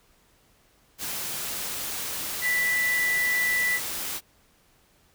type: tone in noise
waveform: sine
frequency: 1975.5 Hz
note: B6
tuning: in tune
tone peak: -22 dBFS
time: 2.41-3.8 s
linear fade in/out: 50 ms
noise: white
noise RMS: -32 dBFS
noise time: 0.98-4.21 s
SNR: +7 dB
effects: pink hiss -62 dBFS RMS until 5.14 s